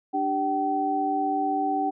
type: tone cluster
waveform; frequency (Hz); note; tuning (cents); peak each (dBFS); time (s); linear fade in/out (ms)
sine; 294.9 / 390.7 / 766; D4 / G4 / G5; +7 / -6 / -40; -28 / -33 / -24; 0.13-1.91; 20
effects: none